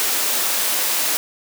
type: high-pass noise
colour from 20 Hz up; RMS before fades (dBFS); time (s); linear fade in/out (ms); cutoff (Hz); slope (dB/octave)
white; -20; 0-1.17; 0; 300; 12
effects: none